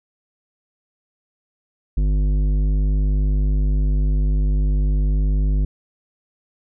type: tone with tanh clipping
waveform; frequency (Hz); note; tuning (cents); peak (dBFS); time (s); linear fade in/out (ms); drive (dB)
triangle; 50.2; G1; +42; -17; 1.97-5.65; 5; 16
effects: none